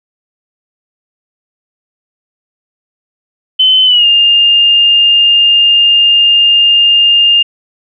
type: tone with pitch glide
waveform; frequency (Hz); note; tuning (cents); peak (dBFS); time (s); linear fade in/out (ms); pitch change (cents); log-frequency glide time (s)
sine; 3051 to 2814; G7 to F7; -48 to +12; -4; 3.59-7.43; 10; -140; 3.85-4.06
effects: none